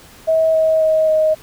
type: tone with pitch steps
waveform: sine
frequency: 643 / 637.1 / 631.2 / 625.4 Hz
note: E5 / D#5 / D#5 / D#5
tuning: -43 / +41 / +25 / +9 cents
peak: -11 dBFS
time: 0.27-1.35 s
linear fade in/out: 20 ms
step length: 270 ms
effects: pink hiss -43 dBFS RMS until 1.42 s